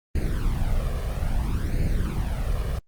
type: noise with flanger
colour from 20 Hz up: brown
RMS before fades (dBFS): -24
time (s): 0.15-2.79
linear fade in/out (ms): 5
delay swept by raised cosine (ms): 0.44 to 1.74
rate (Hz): 0.6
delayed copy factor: +0.75
effects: Opus 32 kbps